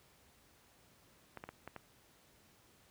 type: clicks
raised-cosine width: 0.5 ms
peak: -30 dBFS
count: 5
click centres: 1.373 / 1.439 / 1.49 / 1.676 / 1.763 s
effects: pink hiss -66 dBFS RMS until 2.9 s + high-pass 60 Hz 12 dB/octave